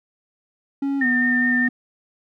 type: tone with pitch glide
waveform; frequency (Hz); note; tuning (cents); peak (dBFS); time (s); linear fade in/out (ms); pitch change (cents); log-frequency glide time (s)
triangle; 277.2 to 247; C#4 to B3; 0 to 0; -18; 0.82-1.69; 5; -200; 0.99-1.06
type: tone with vibrato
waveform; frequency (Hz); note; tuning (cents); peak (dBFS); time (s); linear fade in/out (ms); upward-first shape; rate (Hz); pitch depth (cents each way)
sine; 1810; A6; +48; -18; 1.01-1.68; 5; sine; 4.9; 16
effects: none